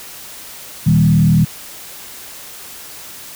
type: tone with frequency modulation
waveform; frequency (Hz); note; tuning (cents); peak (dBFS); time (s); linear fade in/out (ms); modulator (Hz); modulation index
sine; 160.1; D#3; +50; -8; 0.86-1.45; 10; 39; 1.1
effects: white hiss -34 dBFS RMS until 3.35 s